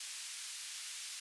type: band-pass noise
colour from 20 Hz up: white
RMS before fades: -45 dBFS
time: 0-1.2 s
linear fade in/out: 5 ms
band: 2100 to 10000 Hz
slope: 12 dB/octave
effects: resampled to 24000 Hz